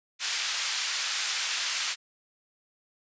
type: band-pass noise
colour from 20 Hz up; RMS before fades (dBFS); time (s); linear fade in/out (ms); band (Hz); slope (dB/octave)
white; -30; 0.19-1.96; 50; 1500 to 6000; 12
effects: resampled to 16000 Hz